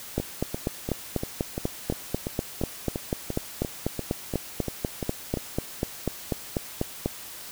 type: two click trains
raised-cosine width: 2 ms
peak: -15 / -11 dBFS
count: 16 / 29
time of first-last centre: 0.2-5.372 / 0.18-7.06 s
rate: 2.9 / 4.07 Hz
effects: white hiss -41 dBFS RMS until 7.51 s